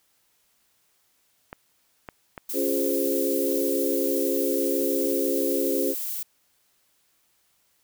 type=clicks; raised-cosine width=0.5 ms; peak=-21 dBFS; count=3; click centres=1.529 / 2.088 / 2.378 s
type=noise; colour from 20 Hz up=violet; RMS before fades=-31 dBFS; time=2.49-6.23 s; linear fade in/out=5 ms
type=chord; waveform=sine; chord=Db major seventh; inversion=none; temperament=equal; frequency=277.2 / 349.2 / 415.3 / 523.3 Hz; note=Db4 / F4 / Ab4 / C5; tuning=0 / 0 / 0 / 0 cents; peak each=-28 dBFS; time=2.53-5.95 s; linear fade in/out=50 ms
effects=white hiss -67 dBFS RMS until 7.83 s